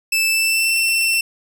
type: tone with pitch glide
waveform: sawtooth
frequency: 2637 to 2692 Hz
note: E7 to E7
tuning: 0 to +36 cents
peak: -12 dBFS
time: 0.12-1.21 s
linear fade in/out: 5 ms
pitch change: +36 cents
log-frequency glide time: 0.28-0.77 s
effects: none